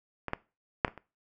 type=clicks; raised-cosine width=0.5 ms; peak=-19 / -14 / -6 / -22 / -29 dBFS; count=5; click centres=0.283 / 0.334 / 0.848 / 0.88 / 0.977 s; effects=noise-tail reverb RT60 0.3 s tail -20 dB re dry